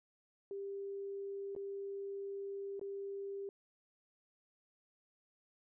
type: tone with dropouts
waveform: sine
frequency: 396.3 Hz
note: G4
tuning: 19 cents sharp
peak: -40 dBFS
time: 0.51-3.49 s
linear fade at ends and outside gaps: 1 ms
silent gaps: 1.551-1.563 / 2.795-2.813 s
effects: none